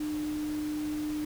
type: tone in noise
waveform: sine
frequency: 302 Hz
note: D4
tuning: 48 cents sharp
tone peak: -30 dBFS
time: 0-1.25 s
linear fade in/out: 5 ms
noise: pink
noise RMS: -45 dBFS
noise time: 0-1.25 s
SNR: +12 dB
effects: none